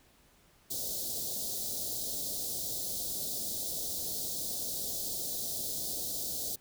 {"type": "band-stop noise", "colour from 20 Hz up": "white", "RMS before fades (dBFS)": -36, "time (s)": [0.7, 6.56], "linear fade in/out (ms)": 10, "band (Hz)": [710, 3700], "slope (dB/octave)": 48, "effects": ["pink hiss -64 dBFS RMS until 6.6 s"]}